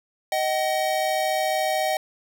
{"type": "tone pair together", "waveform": "square", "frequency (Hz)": [625, 759], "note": ["D#5", "F#5"], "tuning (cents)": [8, 44], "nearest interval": "minor third", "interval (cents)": 336, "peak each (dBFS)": -25, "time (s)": [0.32, 1.97], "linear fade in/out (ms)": 2, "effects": []}